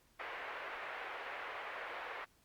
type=band-pass noise; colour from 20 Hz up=white; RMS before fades=-45 dBFS; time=0.19-2.25 s; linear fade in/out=10 ms; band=440 to 2200 Hz; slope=24 dB/octave; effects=pink hiss -70 dBFS RMS until 2.44 s + Opus 48 kbps